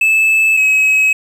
triangle tone pair in turn, 2617 / 2557 Hz, E7 / D#7, -13 / +47 cents, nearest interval unison, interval 40 cents, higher first, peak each -7 dBFS, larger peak neither, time 0.01-0.57 / 0.57-1.13 s, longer neither, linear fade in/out 5 ms, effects 7-bit

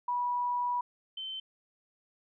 sine tone pair in turn, 976 / 3085 Hz, B5 / G7, -21 / -28 cents, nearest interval octave + minor sixth, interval 1993 cents, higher second, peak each -28 / -36 dBFS, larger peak first, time 0.08-0.81 / 1.17-1.4 s, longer first, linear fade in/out 5 ms, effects none

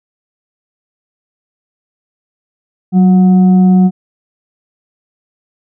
sine tone with frequency modulation, 185.8 Hz, F#3, 7 cents sharp, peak -4 dBFS, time 2.92-3.91 s, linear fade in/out 50 ms, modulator 546 Hz, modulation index 0.25, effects none

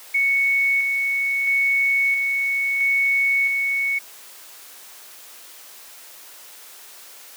sine tone with tremolo, 2217 Hz, C#7, in tune, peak -16 dBFS, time 0.14-3.99 s, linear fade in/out 10 ms, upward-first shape square, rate 0.75 Hz, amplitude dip 30%, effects white hiss -43 dBFS RMS until 7.36 s + high-pass 400 Hz 12 dB/octave

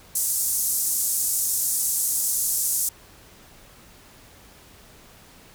white band-pass noise, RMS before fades -24 dBFS, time 0.15-2.89 s, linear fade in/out 5 ms, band 6700 to 13000 Hz, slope 24 dB/octave, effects pink hiss -50 dBFS RMS until 5.54 s

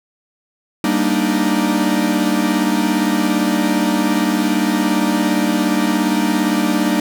45% pulse chord, Eb major seventh, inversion first, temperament equal, 196 / 233.1 / 293.7 / 311.1 Hz, G3 / Bb3 / D4 / Eb4, 0 / 0 / 0 / 0 cents, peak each -20 dBFS, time 0.84-7 s, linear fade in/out 2 ms, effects none

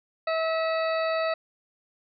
harmonic tone, 647 Hz, E5, 32 cents flat, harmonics 1 / 2 / 3 / 4 / 6 / 7, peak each -25 / -31 / -35 / -37 / -41 / -42 dBFS, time 0.27-1.34 s, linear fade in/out 5 ms, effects none

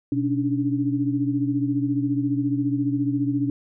sine tone cluster, 125.4 / 282.8 / 297.3 Hz, B2 / C#4 / D4, +27 / +35 / +21 cents, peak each -27 / -22 / -28 dBFS, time 0.12-3.5 s, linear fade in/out 2 ms, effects none

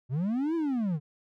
triangle linear two-way sweep, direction up then down, 116.54 to 340.4 to 139 Hz, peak -24 dBFS, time 0.09-1 s, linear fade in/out 50 ms, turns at 0.55 s, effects none

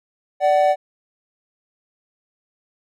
triangle tone pair together, 587.3 / 751.4 Hz, D5 / F#5, 0 / +26 cents, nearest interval major third, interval 426 cents, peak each -14 dBFS, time 0.4-0.76 s, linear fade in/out 50 ms, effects none

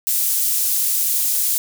pink high-pass noise, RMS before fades -19 dBFS, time 0.07-1.58 s, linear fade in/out 0 ms, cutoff 10000 Hz, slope 12 dB/octave, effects none

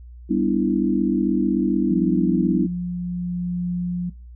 sine chord, E minor seventh, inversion first, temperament equal, 196 / 246.9 / 293.7 / 329.6 Hz, G3 / B3 / D4 / E4, 0 / 0 / 0 / 0 cents, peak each -23 dBFS, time 0.29-2.67 s, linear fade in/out 20 ms
sine tone with tremolo, 177.1 Hz, F3, 24 cents sharp, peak -21 dBFS, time 1.9-4.1 s, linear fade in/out 10 ms, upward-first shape triangle, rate 0.69 Hz, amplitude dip 30%
effects noise-tail reverb RT60 0.4 s tail -24 dB re dry + added 60 Hz sine -38 dBFS peak until 4.35 s

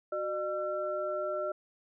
sine tone cluster, 370.5 / 605 / 1352 Hz, F#4 / D#5 / E6, +2 / -49 / +43 cents, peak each -39 / -32 / -38 dBFS, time 0.12-1.52 s, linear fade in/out 5 ms, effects none

